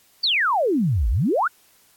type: exponential two-way sweep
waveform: sine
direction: down then up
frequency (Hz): 4773 to 48.98 to 1588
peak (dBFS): -17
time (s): 0.23-1.48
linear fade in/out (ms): 10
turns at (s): 1.09
effects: white hiss -57 dBFS RMS until 1.96 s + AAC 64 kbps